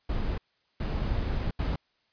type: noise bursts at uneven times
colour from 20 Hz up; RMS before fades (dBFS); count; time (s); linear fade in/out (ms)
brown; -29; 3; 0.09-0.38 / 0.8-1.51 / 1.59-1.76; 5
effects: white hiss -71 dBFS RMS until 2.12 s + resampled to 11025 Hz